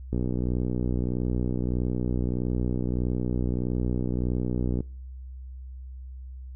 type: click train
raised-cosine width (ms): 3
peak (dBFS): -15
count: 289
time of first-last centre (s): 0.13-4.805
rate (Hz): 61.6
effects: noise-tail reverb RT60 0.5 s tail -26 dB re dry + added 64 Hz sine -37 dBFS peak until 6.55 s